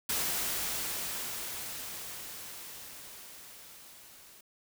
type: noise with level ramp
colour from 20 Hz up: white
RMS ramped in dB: -31 to -55 dBFS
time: 0.09-4.41 s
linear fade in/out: 5 ms
effects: none